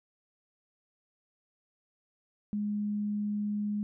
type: tone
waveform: sine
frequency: 207.7 Hz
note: G#3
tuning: in tune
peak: -29 dBFS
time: 2.53-3.83 s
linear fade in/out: 0 ms
effects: none